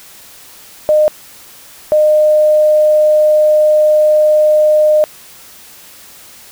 sine tone pair in turn, 610 / 610 Hz, D#5 / D#5, -34 / -34 cents, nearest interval unison, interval 0 cents, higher neither, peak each -6 dBFS, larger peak neither, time 0.89-1.08 / 1.92-5.04 s, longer second, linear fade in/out 0 ms, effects white hiss -38 dBFS RMS until 6.51 s

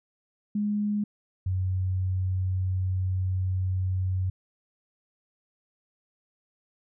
sine tone pair in turn, 207.7 / 93.11 Hz, G#3 / F#2, 0 / +11 cents, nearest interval octave + major second, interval 1389 cents, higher first, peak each -24 / -24 dBFS, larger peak neither, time 0.55-1.04 / 1.46-4.3 s, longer second, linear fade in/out 5 ms, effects none

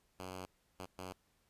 5% pulse tone bursts at uneven times, 92.5 Hz, F#2, in tune, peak -33 dBFS, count 3, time 0.19-0.46 / 0.79-0.86 / 0.98-1.13 s, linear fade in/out 10 ms, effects pink hiss -75 dBFS RMS until 1.49 s + resampled to 32000 Hz

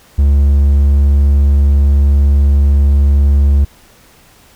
triangle tone, 70.5 Hz, C#2, 30 cents sharp, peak -4 dBFS, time 0.18-3.65 s, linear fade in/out 10 ms, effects pink hiss -45 dBFS RMS until 4.55 s

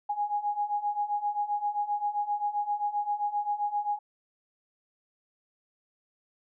sine beating tone pair, 822 / 829.6 Hz, G#5 / G#5, -18 / -2 cents, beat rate 7.6 Hz, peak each -32 / -29 dBFS, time 0.09-3.99 s, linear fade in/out 10 ms, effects none

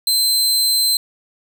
sawtooth tone, 4100 Hz, C8, 36 cents flat, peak -11 dBFS, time 0.07-0.97 s, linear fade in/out 2 ms, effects none

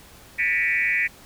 sine tone with frequency modulation, 2119 Hz, C7, 21 cents sharp, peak -19 dBFS, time 0.38-1.08 s, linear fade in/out 20 ms, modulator 159 Hz, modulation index 2, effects pink hiss -48 dBFS RMS until 1.25 s

